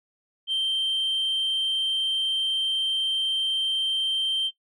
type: tone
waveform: sine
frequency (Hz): 3136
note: G7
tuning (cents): 0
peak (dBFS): -20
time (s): 0.47-4.51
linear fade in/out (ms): 50
effects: noise-tail reverb RT60 0.1 s tail -17 dB re dry + tanh soft clip ceiling -21 dBFS